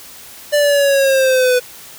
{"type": "linear sweep", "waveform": "square", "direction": "down", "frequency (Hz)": [591, 493.9], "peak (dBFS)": -11, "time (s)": [0.52, 1.6], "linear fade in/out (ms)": 20, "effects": ["white hiss -37 dBFS RMS until 1.98 s"]}